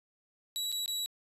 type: tone with dropouts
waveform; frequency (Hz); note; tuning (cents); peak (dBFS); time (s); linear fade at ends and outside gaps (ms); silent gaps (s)
sawtooth; 3905; B7; -20; -29; 0.56-1.06; 0; 0.718-0.725 / 0.86-0.879
effects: resampled to 32000 Hz